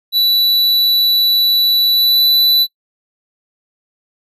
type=tone with pitch glide; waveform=square; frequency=3953 to 3976 Hz; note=B7 to B7; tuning=+1 to +11 cents; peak=-10 dBFS; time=0.12-2.67 s; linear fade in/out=50 ms; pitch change=+10 cents; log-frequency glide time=1.9-2.25 s; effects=noise-tail reverb RT60 0.1 s tail -19 dB re dry